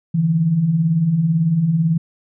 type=beating tone pair; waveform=sine; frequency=146.83 / 164.83 Hz; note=D3 / E3; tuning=0 / 0 cents; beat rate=18 Hz; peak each=-23 / -14 dBFS; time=0.14-1.98 s; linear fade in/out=10 ms; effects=none